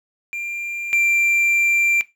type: tone pair in turn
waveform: triangle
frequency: 2383 / 2364 Hz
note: D7 / D7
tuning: +25 / +11 cents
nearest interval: unison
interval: 14 cents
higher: first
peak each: -23 / -12 dBFS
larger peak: second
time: 0.33-0.93 / 0.93-2.01 s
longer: second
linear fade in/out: 0 ms
effects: noise-tail reverb RT60 0.2 s tail -18 dB re dry